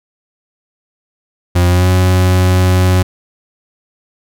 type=tone with pitch glide; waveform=40% pulse; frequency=88.6 to 91.88 Hz; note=F2 to F#2; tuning=+25 to -12 cents; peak=-7 dBFS; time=1.55-3.03 s; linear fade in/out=10 ms; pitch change=+63 cents; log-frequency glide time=1.68-1.89 s; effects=none